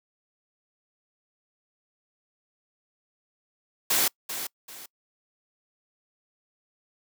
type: noise with echo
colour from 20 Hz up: white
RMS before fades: -23 dBFS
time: 3.9-4.08 s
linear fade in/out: 5 ms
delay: 390 ms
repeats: 2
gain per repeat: -10 dB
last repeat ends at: 4.86 s
effects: noise-tail reverb RT60 0.1 s tail -26 dB re dry + high-pass 200 Hz 12 dB/octave